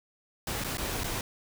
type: noise with dropouts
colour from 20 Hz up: pink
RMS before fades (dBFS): -33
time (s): 0.47-1.21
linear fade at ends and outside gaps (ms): 2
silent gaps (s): 0.639-0.644 / 0.772-0.781 / 1.036-1.042
effects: none